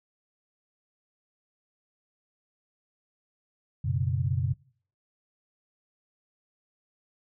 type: chord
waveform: sine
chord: F# suspended fourth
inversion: none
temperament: equal with one note detuned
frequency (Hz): 92.5 / 122.12 / 138.59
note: F#2 / B2 / C#3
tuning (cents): 0 / -19 / 0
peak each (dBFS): -29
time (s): 3.84-4.54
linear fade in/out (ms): 10
effects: noise-tail reverb RT60 0.5 s tail -22 dB re dry